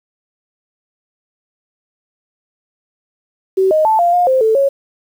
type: tone with pitch steps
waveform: sine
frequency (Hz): 381.1 / 622 / 877 / 694 / 711 / 522 / 441.6 / 552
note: G4 / D#5 / A5 / F5 / F5 / C5 / A4 / C#5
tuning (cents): -49 / -1 / -6 / -11 / +31 / -4 / +6 / -7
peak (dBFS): -9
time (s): 3.57-4.69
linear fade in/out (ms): 10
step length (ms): 140
effects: 7-bit